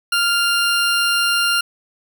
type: tone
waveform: 20% pulse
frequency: 1396.9 Hz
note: F6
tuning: in tune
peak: -10 dBFS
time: 0.12-1.61 s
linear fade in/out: 5 ms
effects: none